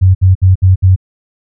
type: tone bursts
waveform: sine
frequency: 93.6 Hz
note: F#2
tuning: 20 cents sharp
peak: -3 dBFS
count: 5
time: 0.01-0.962 s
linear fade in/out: 20 ms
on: 140 ms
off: 63 ms
effects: none